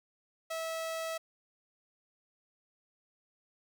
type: tone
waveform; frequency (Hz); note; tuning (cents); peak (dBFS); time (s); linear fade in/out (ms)
sawtooth; 650; E5; -24; -31; 0.5-1.18; 10
effects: none